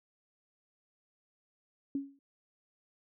sine tone with exponential decay, 277.2 Hz, C#4, in tune, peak -28 dBFS, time 1.95-2.19 s, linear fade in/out 2 ms, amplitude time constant 52 ms, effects none

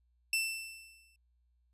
sawtooth tone with exponential decay, 2670 Hz, E7, 22 cents sharp, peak -24 dBFS, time 0.33-1.16 s, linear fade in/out 2 ms, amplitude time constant 180 ms, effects added 60 Hz sine -69 dBFS peak until 1.73 s + resampled to 32000 Hz

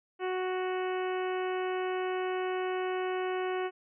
harmonic tone, 370 Hz, F#4, in tune, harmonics 1 / 2 / 3 / 4 / 5 / 6 / 7 / 8, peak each -31 / -37 / -41 / -43 / -45 / -47 / -48 / -49 dBFS, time 0.19-3.71 s, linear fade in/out 50 ms, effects none

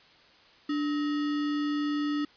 sine tone with sample-and-hold, 293.7 Hz, D4, in tune, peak -26 dBFS, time 0.69-2.25 s, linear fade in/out 5 ms, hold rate 1575 Hz, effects white hiss -57 dBFS RMS until 2.36 s + resampled to 11025 Hz

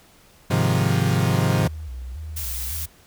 40% pulse chord, F minor seventh, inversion first, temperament equal, 103.83 / 130.81 / 155.56 / 174.61 Hz, Ab2 / C3 / Eb3 / F3, 0 / 0 / 0 / 0 cents, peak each -22 / -21 / -24 / -23 dBFS, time 0.5-1.68 s, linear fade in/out 10 ms
sine tone with vibrato, 70.1 Hz, C#2, 20 cents sharp, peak -30 dBFS, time 1.6-2.87 s, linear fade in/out 20 ms, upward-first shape square, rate 1.8 Hz, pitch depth 190 cents each way
blue noise, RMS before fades -30 dBFS, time 2.36-2.86 s, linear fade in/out 10 ms
effects pink hiss -53 dBFS RMS until 3.06 s

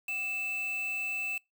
triangle tone with quantisation, 2637 Hz, E7, in tune, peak -30 dBFS, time 0.08-1.38 s, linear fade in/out 5 ms, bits 7, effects noise-tail reverb RT60 0.2 s tail -25 dB re dry

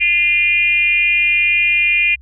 sine tone with frequency modulation, 2421 Hz, D#7, 48 cents flat, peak -11 dBFS, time 0-2.16 s, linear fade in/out 20 ms, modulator 344 Hz, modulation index 0.7, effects added 66 Hz sine -39 dBFS peak until 2.21 s

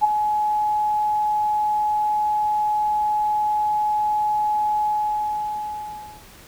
sine tone with ADSR envelope, 845 Hz, G#5, 30 cents sharp, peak -10 dBFS, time 0.01-6.24 s, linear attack 33 ms, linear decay 14 ms, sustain -8 dB, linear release 1400 ms, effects pink hiss -46 dBFS RMS until 6.47 s

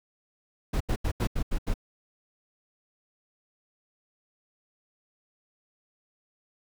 brown noise bursts, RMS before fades -26 dBFS, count 7, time 0.73-1.741 s, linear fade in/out 10 ms, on 75 ms, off 81 ms, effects none

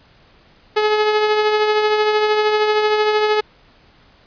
sawtooth tone with tremolo, 425.5 Hz, G#4, 42 cents sharp, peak -8 dBFS, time 0.76-3.41 s, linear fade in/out 10 ms, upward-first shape triangle, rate 13 Hz, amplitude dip 45%, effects pink hiss -51 dBFS RMS until 4.26 s + resampled to 11025 Hz

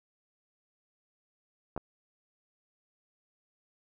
clicks, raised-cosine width 1 ms, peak -22 dBFS, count 2, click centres 1.764 / 1.777 s, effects none

